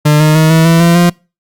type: tone with pitch steps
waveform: 40% pulse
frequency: 150 / 153.77 / 157.64 / 161.6 / 165.67 / 169.83 / 174.11 Hz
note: D3 / D#3 / D#3 / E3 / E3 / F3 / F3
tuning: +37 / -20 / +23 / -34 / +9 / -48 / -5 cents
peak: -4 dBFS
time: 0.05-1.1 s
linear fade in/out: 10 ms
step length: 150 ms
effects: noise-tail reverb RT60 0.3 s tail -26 dB re dry + Opus 48 kbps